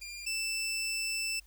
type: tone pair in turn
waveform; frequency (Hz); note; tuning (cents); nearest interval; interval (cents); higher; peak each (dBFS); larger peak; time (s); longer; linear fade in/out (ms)
20% pulse; 2398 / 2652; D7 / E7; +36 / +10; major second; 174; second; -36 / -27; second; 0.01-0.26 / 0.26-1.4; second; 10
effects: added 50 Hz sine -56 dBFS peak until 1.46 s + white hiss -66 dBFS RMS until 1.46 s